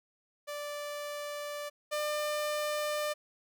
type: tone pair in turn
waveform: sawtooth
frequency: 586 / 598.3 Hz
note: D5 / D5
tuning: -4 / +32 cents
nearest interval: unison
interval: 36 cents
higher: second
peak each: -33 / -27 dBFS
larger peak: second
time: 0.47-1.7 / 1.91-3.14 s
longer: neither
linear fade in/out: 20 ms
effects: none